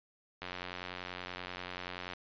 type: click train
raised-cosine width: 0.3 ms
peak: -24 dBFS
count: 156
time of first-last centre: 0.42-2.135 s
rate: 90.4 Hz
effects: resampled to 11025 Hz